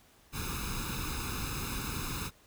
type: noise with comb filter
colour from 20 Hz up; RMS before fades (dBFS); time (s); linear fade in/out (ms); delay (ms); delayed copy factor
pink; -36; 0.32-2.31; 50; 0.78; +0.9
effects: pink hiss -62 dBFS RMS until 2.46 s

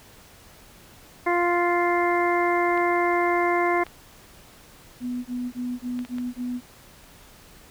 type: harmonic tone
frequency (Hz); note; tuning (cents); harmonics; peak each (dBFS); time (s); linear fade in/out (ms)
349.2; F4; 0; 1 / 2 / 3 / 4 / 5 / 6; -23 / -25 / -26 / -35 / -32 / -28; 1.26-3.84; 10
type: clicks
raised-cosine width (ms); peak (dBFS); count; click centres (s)
0.3; -24; 5; 2.776 / 3.866 / 5.991 / 6.05 / 6.184
type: tone bursts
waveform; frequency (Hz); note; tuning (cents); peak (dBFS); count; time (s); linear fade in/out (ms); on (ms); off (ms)
sine; 246.9; B3; 0; -26; 6; 5-6.61; 50; 250; 22
effects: pink hiss -50 dBFS RMS until 7.7 s

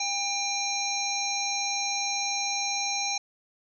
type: harmonic tone with a mistuned harmonic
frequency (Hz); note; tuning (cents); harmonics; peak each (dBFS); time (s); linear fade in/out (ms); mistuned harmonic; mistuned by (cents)
800; G5; +35; 1 / 3 / 5 / 7 / 8; -33 / -33 / -33 / -33 / -33; 0-3.18; 5; 5; +18
effects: none

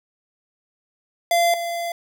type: tone pair in turn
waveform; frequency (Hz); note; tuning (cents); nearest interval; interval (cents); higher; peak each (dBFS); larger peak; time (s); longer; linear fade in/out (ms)
square; 687 / 684.4; F5 / F5; -29 / -35; unison; 6; first; -16 / -25; first; 1.31-1.54 / 1.54-1.92; second; 2
effects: none

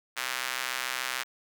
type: tone with high-pass filter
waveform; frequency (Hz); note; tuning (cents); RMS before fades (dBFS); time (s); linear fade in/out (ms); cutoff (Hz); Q
square; 63.4; B1; +46; -33; 0.16-1.24; 20; 1600; 1.1
effects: none

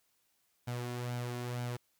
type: tone with flanger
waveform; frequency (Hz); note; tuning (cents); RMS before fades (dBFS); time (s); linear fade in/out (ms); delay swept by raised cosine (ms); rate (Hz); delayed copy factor
sawtooth; 122; B2; -21; -38; 0.67-1.77; 10; 1.3 to 2.9; 2.1; +0.5
effects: white hiss -75 dBFS RMS until 1.99 s

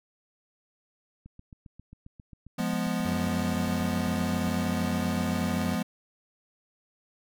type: click train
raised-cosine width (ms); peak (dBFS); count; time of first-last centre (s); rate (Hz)
5; -34; 25; 1.26-4.477; 7.46
type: chord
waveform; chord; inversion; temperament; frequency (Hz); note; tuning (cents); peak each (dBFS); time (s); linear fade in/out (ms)
square; F diminished; none; equal; 174.61 / 207.7 / 246.9; F3 / Ab3 / Cb4; 0 / 0 / 0; -32; 2.58-5.83; 10
type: tone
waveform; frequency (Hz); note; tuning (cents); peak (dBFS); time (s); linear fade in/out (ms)
sawtooth; 91.4; F#2; -21; -29; 3.05-5.75; 0
effects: none

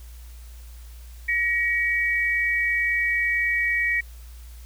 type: tone pair together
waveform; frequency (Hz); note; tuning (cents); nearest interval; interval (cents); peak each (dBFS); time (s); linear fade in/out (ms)
sine; 1900 / 2271; A#6 / C#7; +33 / +41; minor third; 308; -22 / -24; 1.28-4.01; 10
effects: added 59 Hz sine -39 dBFS peak until 4.65 s + white hiss -53 dBFS RMS until 4.65 s

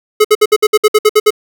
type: tone bursts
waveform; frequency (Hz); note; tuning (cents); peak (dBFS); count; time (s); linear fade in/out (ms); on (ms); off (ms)
square; 426.1; G#4; +44; -5; 11; 0.2-1.306; 10; 46; 60
effects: none

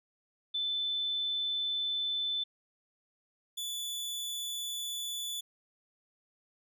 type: tone pair in turn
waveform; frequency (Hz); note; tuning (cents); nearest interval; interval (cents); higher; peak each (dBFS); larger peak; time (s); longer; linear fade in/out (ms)
sine / sawtooth; 3520 / 3466; A7 / A7; 0 / -27; unison; 27; first; -30 / -32; first; 0.54-2.44 / 3.57-5.41; first; 10
effects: none

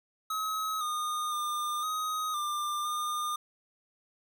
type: tone with pitch steps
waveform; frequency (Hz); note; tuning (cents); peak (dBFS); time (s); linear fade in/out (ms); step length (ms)
square; 1278 / 1224 / 1205 / 1255 / 1194 / 1212; D#6 / D#6 / D6 / D#6 / D6 / D#6; +46 / -29 / +44 / +15 / +28 / -46; -31; 0.3-3.36; 5; 510
effects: none

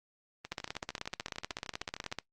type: two click trains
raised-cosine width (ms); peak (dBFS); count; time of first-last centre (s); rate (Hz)
0.2; -24 / -18; 23 / 28; 0.45-2.117 / 0.52-2.187; 13.2 / 16.2
effects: noise-tail reverb RT60 0.1 s tail -21 dB re dry + Opus 32 kbps

